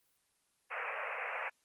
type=band-pass noise; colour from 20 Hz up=white; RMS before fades=-39 dBFS; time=0.7-1.5 s; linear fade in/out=20 ms; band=460 to 2600 Hz; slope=96 dB/octave; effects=white hiss -75 dBFS RMS until 1.64 s + Opus 24 kbps